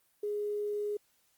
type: tone with quantisation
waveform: sine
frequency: 415.3 Hz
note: G#4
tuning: in tune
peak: -31 dBFS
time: 0.23-0.97 s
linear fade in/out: 5 ms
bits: 10
effects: white hiss -71 dBFS RMS until 1.37 s + Opus 32 kbps